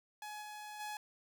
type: tone with level steps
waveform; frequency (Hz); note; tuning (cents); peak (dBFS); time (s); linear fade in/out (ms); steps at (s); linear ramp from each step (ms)
sawtooth; 843; G#5; +26; -40 / -42 / -37; 0.22-0.97; 2; 0.41 / 0.79; 20
effects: none